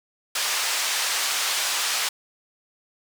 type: band-pass noise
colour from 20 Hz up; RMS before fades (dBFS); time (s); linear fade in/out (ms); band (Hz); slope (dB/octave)
white; -25; 0.35-2.09; 5; 810 to 6900; 12
effects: none